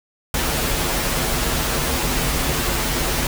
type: noise with comb filter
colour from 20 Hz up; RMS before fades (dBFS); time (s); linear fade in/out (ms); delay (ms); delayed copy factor
pink; -21; 0.34-3.27; 2; 10; -0.65
effects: none